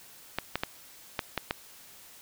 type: clicks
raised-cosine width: 0.3 ms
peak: -12 dBFS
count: 6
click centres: 0.386 / 0.556 / 0.635 / 1.192 / 1.377 / 1.509 s
effects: white hiss -52 dBFS RMS until 2.21 s